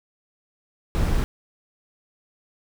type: noise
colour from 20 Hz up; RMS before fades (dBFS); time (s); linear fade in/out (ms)
brown; -21; 0.95-1.24; 0
effects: none